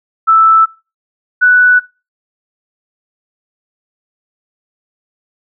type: tone pair in turn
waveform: sine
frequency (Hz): 1318.5 / 1482.8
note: E6 / F#6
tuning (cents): 0 / +3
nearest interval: major second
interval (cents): 203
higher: second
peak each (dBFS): -4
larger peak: neither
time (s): 0.27-0.66 / 1.41-1.8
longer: neither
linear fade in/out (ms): 20
effects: noise-tail reverb RT60 0.3 s tail -22 dB re dry